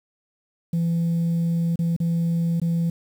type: tone with dropouts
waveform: sine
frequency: 168.1 Hz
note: E3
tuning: 34 cents sharp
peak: -17 dBFS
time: 0.73-2.9 s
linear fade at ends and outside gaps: 5 ms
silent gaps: 1.758-1.79 / 1.965-2.001 / 2.6-2.616 s
effects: tanh soft clip ceiling -18 dBFS + 8-bit

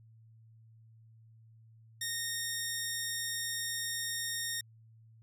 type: tone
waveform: 10% pulse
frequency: 1848 Hz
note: A#6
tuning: 16 cents flat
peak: -25 dBFS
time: 2.01-4.61 s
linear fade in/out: 5 ms
effects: added 112 Hz sine -56 dBFS peak until 5.22 s

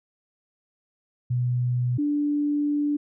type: tone pair in turn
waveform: sine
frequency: 123.47 / 292.6 Hz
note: B2 / D4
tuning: 0 / -6 cents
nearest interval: octave + minor third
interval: 1494 cents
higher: second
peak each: -21 dBFS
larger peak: neither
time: 1.3-1.98 / 1.98-2.97 s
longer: second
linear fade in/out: 10 ms
effects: none

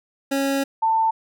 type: tone pair in turn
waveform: 25% pulse / sine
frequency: 274.7 / 892.5 Hz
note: C#4 / A5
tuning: -16 / +24 cents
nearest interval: octave + minor sixth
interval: 2040 cents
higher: second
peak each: -16 dBFS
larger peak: neither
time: 0.31-0.64 / 0.82-1.11 s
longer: first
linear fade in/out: 10 ms
effects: none

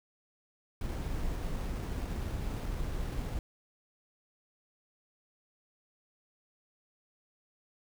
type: noise with sample-and-hold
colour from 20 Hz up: brown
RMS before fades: -35 dBFS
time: 0.81-3.39 s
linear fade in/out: 2 ms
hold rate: 7350 Hz
effects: none

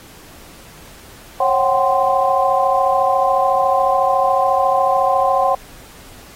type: tone cluster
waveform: sine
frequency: 544 / 740 / 774 / 1042 Hz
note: C#5 / F#5 / G5 / C6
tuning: -33 / 0 / -22 / -7 cents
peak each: -18 dBFS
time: 1.4-5.55 s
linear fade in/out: 5 ms
effects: pink hiss -42 dBFS RMS until 6.35 s + AAC 48 kbps

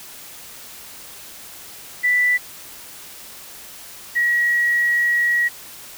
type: tone pair in turn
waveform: sine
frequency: 1976 / 1912 Hz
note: B6 / A#6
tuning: 0 / +43 cents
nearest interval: minor second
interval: 57 cents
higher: first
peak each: -14 / -15 dBFS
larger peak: first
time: 2.03-2.38 / 4.15-5.49 s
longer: second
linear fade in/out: 20 ms
effects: white hiss -39 dBFS RMS until 5.97 s

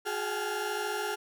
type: tone cluster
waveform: 35% pulse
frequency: 365.5 / 418.1 / 782 / 857 / 1394 Hz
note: F#4 / G#4 / G5 / A5 / F6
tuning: -21 / +12 / -4 / -46 / -4 cents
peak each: -38 / -33 / -39 / -37 / -35 dBFS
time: 0.05-1.16 s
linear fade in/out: 20 ms
effects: none

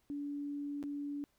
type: tone with dropouts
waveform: sine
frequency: 287.4 Hz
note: D4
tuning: 37 cents flat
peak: -37 dBFS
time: 0.1-1.24 s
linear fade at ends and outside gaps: 0 ms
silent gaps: 0.828-0.838 s
effects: pink hiss -75 dBFS RMS until 1.38 s

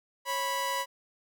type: tone pair together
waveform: sawtooth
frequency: 548.5 / 985 Hz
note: C#5 / B5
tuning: -18 / -5 cents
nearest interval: minor seventh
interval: 1013 cents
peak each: -32 / -26 dBFS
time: 0.25-0.86 s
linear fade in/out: 50 ms
effects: none

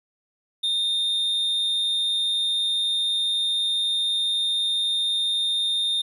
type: tone with amplitude modulation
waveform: triangle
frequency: 3652 Hz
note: A#7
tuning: 36 cents flat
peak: -18 dBFS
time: 0.63-6.02 s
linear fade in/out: 10 ms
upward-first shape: sine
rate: 214 Hz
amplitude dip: 35%
effects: resampled to 32000 Hz + 10-bit

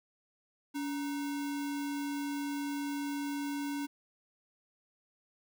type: tone with sample-and-hold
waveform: sine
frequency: 284.8 Hz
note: C#4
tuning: 47 cents sharp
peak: -33 dBFS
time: 0.74-3.87 s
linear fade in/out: 20 ms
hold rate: 1225 Hz
effects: none

